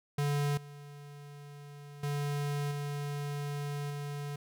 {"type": "tone with level steps", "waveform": "square", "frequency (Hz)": 144.4, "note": "D3", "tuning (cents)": -29, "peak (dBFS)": [-29, -47, -32, -35, -37], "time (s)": [0.18, 4.36], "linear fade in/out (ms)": 5, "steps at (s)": [0.57, 2.03, 2.71, 3.9], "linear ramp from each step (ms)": 5, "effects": []}